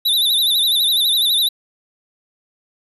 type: tone with vibrato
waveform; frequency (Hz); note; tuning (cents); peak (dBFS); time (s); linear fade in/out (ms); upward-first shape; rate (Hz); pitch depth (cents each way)
square; 3729; A#7; 0; -14; 0.05-1.49; 10; sine; 12; 110
effects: resampled to 32000 Hz